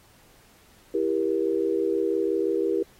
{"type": "chord", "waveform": "sine", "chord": "E diminished", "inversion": "none", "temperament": "just", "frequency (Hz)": [329.6, 395.6, 474.7], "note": ["E4", "G4", "Bb4"], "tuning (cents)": [0, 16, 31], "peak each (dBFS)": [-27, -25, -27], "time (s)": [0.94, 2.83], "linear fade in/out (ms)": 5, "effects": ["pink hiss -57 dBFS RMS until 2.99 s", "AAC 48 kbps"]}